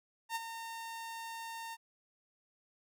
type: tone with ADSR envelope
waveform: sawtooth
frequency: 913 Hz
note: A#5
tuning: 36 cents flat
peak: -29 dBFS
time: 0.29-1.77 s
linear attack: 65 ms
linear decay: 28 ms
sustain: -9 dB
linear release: 38 ms
effects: none